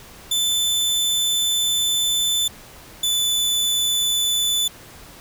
sawtooth tone pair in turn, 3520 / 3492 Hz, A7 / A7, 0 / -14 cents, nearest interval unison, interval 14 cents, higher first, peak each -15 dBFS, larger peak neither, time 0.31-2.48 / 3.03-4.68 s, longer first, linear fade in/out 5 ms, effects pink hiss -43 dBFS RMS until 5.2 s

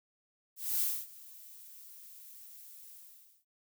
violet noise with ADSR envelope, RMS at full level -30 dBFS, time 0.56-3.45 s, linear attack 240 ms, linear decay 260 ms, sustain -22 dB, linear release 520 ms, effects none

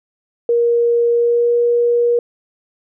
sine tone with pitch glide, 471.8 to 476.5 Hz, A#4 to A#4, +21 to +38 cents, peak -11 dBFS, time 0.49-2.19 s, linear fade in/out 2 ms, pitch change +17 cents, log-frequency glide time 1.11-1.55 s, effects none

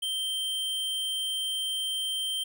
square tone, 3136 Hz, G7, in tune, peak -29 dBFS, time 0.02-2.44 s, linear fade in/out 10 ms, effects none

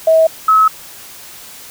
sine tone pair in turn, 644 / 1288 Hz, E5 / E6, -41 / -41 cents, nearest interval octave, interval 1200 cents, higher second, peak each -6 dBFS, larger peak neither, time 0.07-0.27 / 0.48-0.68 s, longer neither, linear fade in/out 5 ms, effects white hiss -35 dBFS RMS until 1.7 s

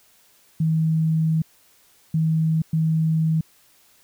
sine tone bursts at uneven times, 159.8 Hz, D#3, 47 cents sharp, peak -17 dBFS, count 3, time 0.6-1.42 / 2.14-2.62 / 2.73-3.41 s, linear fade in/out 5 ms, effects white hiss -57 dBFS RMS until 4.03 s

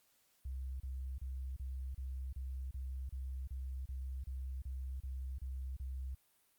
sine tone bursts, 65.41 Hz, C2, in tune, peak -39 dBFS, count 15, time 0.45-6.148 s, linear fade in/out 5 ms, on 350 ms, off 32 ms, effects white hiss -73 dBFS RMS until 6.58 s + Opus 48 kbps

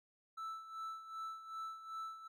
triangle tone with tremolo, 1318.5 Hz, E6, in tune, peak -39 dBFS, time 0.37-2.28 s, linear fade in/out 10 ms, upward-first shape sine, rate 2.6 Hz, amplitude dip 70%, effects none

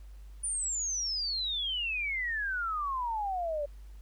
sine exponential sweep, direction down, 9520 to 566 Hz, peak -30 dBFS, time 0.43-3.66 s, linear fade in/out 10 ms, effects added 50 Hz sine -45 dBFS peak until 4.01 s + pink hiss -66 dBFS RMS until 4.01 s

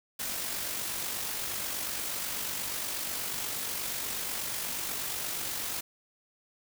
white noise with amplitude modulation, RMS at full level -33 dBFS, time 0.19-5.81 s, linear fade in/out 10 ms, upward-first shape sine, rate 48.3 Hz, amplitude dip 35%, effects none

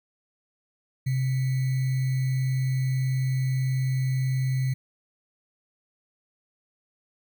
sine tone with sample-and-hold, 130.81 Hz, C3, in tune, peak -22 dBFS, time 1.06-4.74 s, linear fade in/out 10 ms, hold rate 2100 Hz, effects none

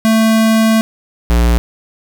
square tone pair in turn, 222 / 58.8 Hz, A3 / A#1, +16 / +16 cents, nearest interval octave + major seventh, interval 2300 cents, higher first, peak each -9 dBFS, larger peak neither, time 0.05-0.81 / 1.3-1.58 s, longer first, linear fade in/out 0 ms, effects 8-bit

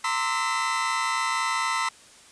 40% pulse tone cluster, 917 / 1038 / 1167 / 1312 / 2012 Hz, A#5 / C6 / D6 / E6 / B6, -29 / -14 / -11 / -9 / +32 cents, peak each -30 / -28 / -36 / -28 / -30 dBFS, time 0.04-1.89 s, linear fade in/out 5 ms, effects white hiss -51 dBFS RMS until 2.31 s + resampled to 22050 Hz

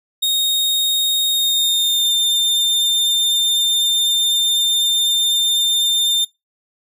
40% pulse tone with pitch glide, 3720 to 3604 Hz, A#7 to A7, -4 to +41 cents, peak -13 dBFS, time 0.22-6.25 s, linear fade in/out 10 ms, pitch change -55 cents, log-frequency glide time 1.31-2.09 s, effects noise-tail reverb RT60 0.2 s tail -22 dB re dry

